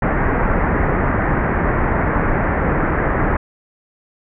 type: low-pass noise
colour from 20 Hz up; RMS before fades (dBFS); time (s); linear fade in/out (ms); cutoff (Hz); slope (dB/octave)
pink; -17; 0.02-3.37; 5; 2000; 48
effects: none